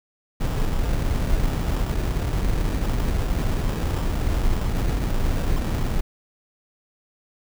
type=noise with sample-and-hold; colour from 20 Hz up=brown; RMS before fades=-22 dBFS; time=0.4-6.01 s; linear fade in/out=10 ms; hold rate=2100 Hz; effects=none